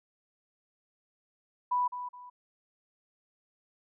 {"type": "tone with echo", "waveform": "sine", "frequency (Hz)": 987.8, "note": "B5", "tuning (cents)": 0, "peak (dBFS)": -25, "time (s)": [1.71, 1.88], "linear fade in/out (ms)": 10, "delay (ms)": 210, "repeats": 2, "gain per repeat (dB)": -10, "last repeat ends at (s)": 2.3, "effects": []}